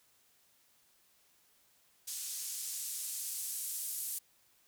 blue noise with band-pass filter sweep, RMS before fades -40 dBFS, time 2.07-4.19 s, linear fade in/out 10 ms, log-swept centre 6300 to 9900 Hz, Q 0.95, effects white hiss -69 dBFS RMS until 4.67 s

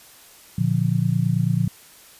sine chord, Bb major, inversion none, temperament just, 116.54 / 145.68 / 174.81 Hz, Bb2 / D3 / F3, 0 / -14 / +2 cents, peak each -22 dBFS, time 0.58-1.68 s, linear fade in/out 5 ms, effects white hiss -48 dBFS RMS until 2.19 s + resampled to 32000 Hz

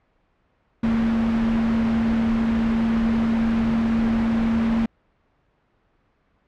sine tone in noise, 227.2 Hz, A#3, 44 cents flat, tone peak -18 dBFS, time 0.83-4.86 s, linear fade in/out 5 ms, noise pink, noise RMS -28 dBFS, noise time 0.83-4.86 s, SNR +7 dB, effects pink hiss -65 dBFS RMS until 6.47 s + low-pass 2000 Hz 12 dB/octave

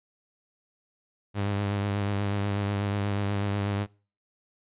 sawtooth tone with vibrato, 101 Hz, G#2, 48 cents flat, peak -22 dBFS, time 1.34-3.87 s, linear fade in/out 50 ms, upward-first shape triangle, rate 8.2 Hz, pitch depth 37 cents each way, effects noise-tail reverb RT60 0.4 s tail -25 dB re dry + resampled to 8000 Hz

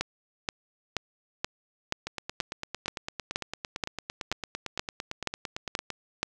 two click trains, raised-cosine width 0.2 ms, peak -10 / -16 dBFS, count 14 / 35, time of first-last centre 0.01-6.23 / 2.07-5.903 s, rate 2.09 / 8.87 Hz, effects none

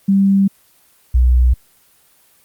sine tone pair in turn, 196 / 61.85 Hz, G3 / B1, 0 / +3 cents, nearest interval octave + minor sixth, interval 1997 cents, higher first, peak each -9 / -8 dBFS, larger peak second, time 0.08-0.48 / 1.14-1.54 s, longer neither, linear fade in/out 10 ms, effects white hiss -53 dBFS RMS until 2.44 s + Opus 24 kbps

